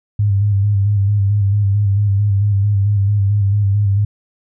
sine tone with vibrato, 101.1 Hz, G#2, 46 cents flat, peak -11 dBFS, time 0.19-4.05 s, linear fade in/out 5 ms, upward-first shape square, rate 4.5 Hz, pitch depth 40 cents each way, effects none

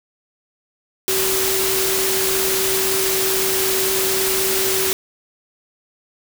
sine tone in noise, 382.1 Hz, G4, 44 cents flat, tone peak -22 dBFS, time 1.08-4.93 s, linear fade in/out 0 ms, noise white, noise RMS -20 dBFS, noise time 1.08-4.93 s, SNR -5 dB, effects none

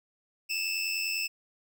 25% pulse tone pair together, 2600 / 2690 Hz, E7 / E7, -24 / +34 cents, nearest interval minor second, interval 58 cents, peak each -28 dBFS, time 0.49-1.28 s, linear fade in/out 20 ms, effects none

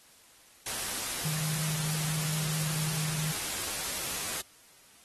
sine tone in noise, 155.56 Hz, D#3, in tune, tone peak -32 dBFS, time 1.25-3.32 s, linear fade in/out 2 ms, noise white, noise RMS -34 dBFS, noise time 0.66-4.41 s, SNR -1 dB, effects white hiss -58 dBFS RMS until 5.04 s + AAC 32 kbps

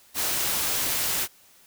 white noise, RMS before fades -26 dBFS, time 0.14-1.28 s, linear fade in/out 50 ms, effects white hiss -56 dBFS RMS until 1.66 s

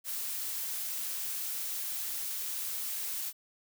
blue noise, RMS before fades -36 dBFS, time 0.04-3.33 s, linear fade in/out 50 ms, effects none

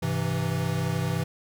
square chord, Ab augmented, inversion none, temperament equal with one note detuned, 101.22 / 130.81 / 164.81 Hz, Ab2 / C3 / E3, -44 / 0 / 0 cents, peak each -32 / -30 / -29 dBFS, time 0.02-1.24 s, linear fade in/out 10 ms, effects none

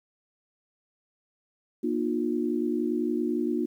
sine tone cluster, 238.8 / 305.8 / 356.3 Hz, A#3 / D#4 / F4, +42 / -30 / +35 cents, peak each -29 dBFS, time 1.83-3.66 s, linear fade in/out 10 ms, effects 10-bit

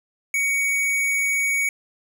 square tone, 2243 Hz, C#7, 20 cents sharp, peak -20 dBFS, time 0.34-1.69 s, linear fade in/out 2 ms, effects none

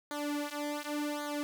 sawtooth tone with flanger, 293.8 Hz, D4, 1 cent sharp, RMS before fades -36 dBFS, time 0.11-1.43 s, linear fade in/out 0 ms, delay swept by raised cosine 0.37 to 4.17 ms, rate 0.89 Hz, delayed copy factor -0.95, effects none

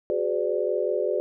sine chord, G# half-diminished seventh, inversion third, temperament equal with one note detuned, 370 / 415.3 / 506.3 / 587.3 Hz, F#4 / G#4 / B4 / D5, 0 / 0 / +43 / 0 cents, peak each -28 dBFS, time 0.1-1.2 s, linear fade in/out 0 ms, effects none

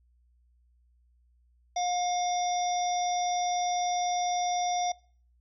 harmonic tone, 714 Hz, F5, 38 cents sharp, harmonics 1 / 3 / 5 / 7 / 8, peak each -27 / -42 / -40 / -47 / -37 dBFS, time 1.76-4.92 s, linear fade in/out 5 ms, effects noise-tail reverb RT60 0.5 s tail -24 dB re dry + added 60 Hz sine -62 dBFS peak until 5.4 s

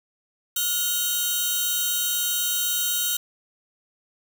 5% pulse tone cluster, 1429 / 3096 / 3792 Hz, F6 / G7 / A#7, +39 / -22 / +29 cents, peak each -18 dBFS, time 0.56-3.17 s, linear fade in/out 5 ms, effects 7-bit

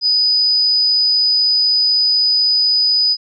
sine tone, 4978 Hz, D#8, in tune, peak -11 dBFS, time 0.01-3.17 s, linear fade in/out 50 ms, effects none

